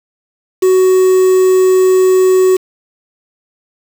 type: tone with quantisation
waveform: triangle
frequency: 372.8 Hz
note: F#4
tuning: 13 cents sharp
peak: -4 dBFS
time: 0.62-2.57 s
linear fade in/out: 10 ms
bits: 4
effects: none